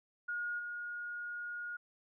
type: tone with level steps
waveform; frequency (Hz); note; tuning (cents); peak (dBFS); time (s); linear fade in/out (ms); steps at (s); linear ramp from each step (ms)
sine; 1435; F6; +47; -35 / -39; 0.28-1.77; 10; 0.58; 20
effects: none